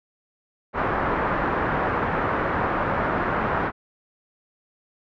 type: low-pass noise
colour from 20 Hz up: white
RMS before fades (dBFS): -24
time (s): 0.73-3.72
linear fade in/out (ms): 50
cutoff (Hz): 1500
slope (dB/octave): 24
effects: none